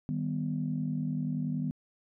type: chord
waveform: sine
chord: Eb augmented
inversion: none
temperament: equal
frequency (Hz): 155.56 / 196 / 246.9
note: Eb3 / G3 / B3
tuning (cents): 0 / 0 / 0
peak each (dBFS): -32 / -36 / -33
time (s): 0.09-1.71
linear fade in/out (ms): 0
effects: tanh soft clip ceiling -20 dBFS